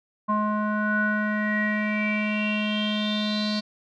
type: tone with low-pass filter sweep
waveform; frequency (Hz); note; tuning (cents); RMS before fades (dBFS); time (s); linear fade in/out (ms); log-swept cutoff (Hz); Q
square; 211.3; G#3; +30; -25; 0.28-3.61; 20; 1100 to 4400; 9.6
effects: none